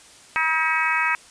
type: harmonic tone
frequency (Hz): 319.7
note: D#4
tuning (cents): +47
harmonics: 3 / 4 / 5 / 6 / 7 / 8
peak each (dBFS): -26 / -26 / -26 / -26 / -26 / -26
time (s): 0.36-1.15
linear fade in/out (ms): 0
effects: white hiss -48 dBFS RMS until 1.3 s + resampled to 22050 Hz